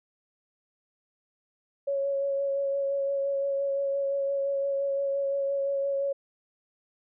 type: tone with vibrato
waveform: sine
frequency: 554.4 Hz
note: C#5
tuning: in tune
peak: -25 dBFS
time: 1.87-6.13 s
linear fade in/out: 10 ms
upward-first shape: sine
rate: 5.8 Hz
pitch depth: 15 cents each way
effects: none